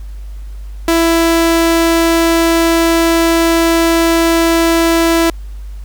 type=tone; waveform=sawtooth; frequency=332.2 Hz; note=E4; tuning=13 cents sharp; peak=-5 dBFS; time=0.88-5.3 s; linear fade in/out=2 ms; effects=added 50 Hz sine -24 dBFS peak until 5.84 s + pink hiss -48 dBFS RMS until 5.84 s